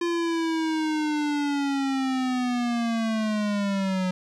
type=linear sweep; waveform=square; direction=down; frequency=345.4 to 182.4 Hz; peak=-24 dBFS; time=0.01-4.11 s; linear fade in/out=5 ms; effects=low-pass 6000 Hz 12 dB/octave + 11-bit